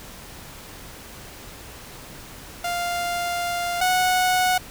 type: tone pair in turn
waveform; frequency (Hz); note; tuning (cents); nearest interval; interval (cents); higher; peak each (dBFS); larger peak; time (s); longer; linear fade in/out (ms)
sawtooth; 698.5 / 735.3; F5 / F#5; 0 / -11; minor second; 89; second; -20 / -14; second; 2.64-3.81 / 3.81-4.58; first; 5
effects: pink hiss -41 dBFS RMS until 4.7 s